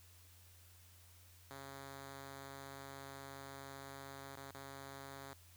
5% pulse tone with dropouts, 137.2 Hz, C#3, 17 cents flat, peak -38 dBFS, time 1.51-5.33 s, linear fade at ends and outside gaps 0 ms, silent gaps 4.354-4.372 / 4.512-4.547 s, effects added 88 Hz sine -62 dBFS peak until 5.56 s + white hiss -65 dBFS RMS until 5.56 s

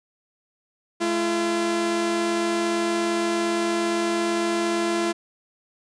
sawtooth tone pair together, 214.5 / 340.5 Hz, A3 / F4, -44 / -44 cents, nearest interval minor sixth, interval 800 cents, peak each -26 / -18 dBFS, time 1-5.13 s, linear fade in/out 20 ms, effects resampled to 22050 Hz

